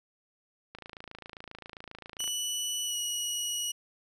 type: click train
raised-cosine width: 0.3 ms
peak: -27 dBFS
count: 43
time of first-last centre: 0.75-2.277 s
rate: 27.5 Hz
type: tone with pitch glide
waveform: 20% pulse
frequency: 2960 to 2913 Hz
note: F#7 to F#7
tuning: 0 to -28 cents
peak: -25 dBFS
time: 2.19-3.72 s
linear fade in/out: 10 ms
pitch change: -28 cents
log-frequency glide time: 2.85-2.96 s
effects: none